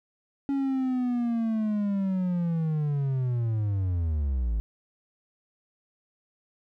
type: linear sweep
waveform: triangle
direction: down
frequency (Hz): 279.1 to 52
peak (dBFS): -22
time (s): 0.49-4.6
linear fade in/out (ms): 0
effects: none